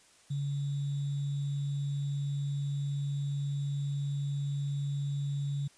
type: tone with sample-and-hold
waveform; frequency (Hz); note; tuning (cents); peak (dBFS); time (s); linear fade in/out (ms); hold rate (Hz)
sine; 141.4; C#3; +35; -30; 0.3-5.68; 10; 3675
effects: white hiss -61 dBFS RMS until 5.77 s + resampled to 22050 Hz